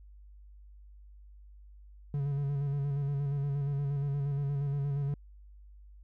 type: tone with vibrato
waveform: triangle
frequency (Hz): 141.1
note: C#3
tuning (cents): +31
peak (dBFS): -27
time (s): 2.14-5.14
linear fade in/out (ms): 2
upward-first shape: square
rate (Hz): 8.5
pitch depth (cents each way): 32
effects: added 50 Hz sine -50 dBFS peak until 6.03 s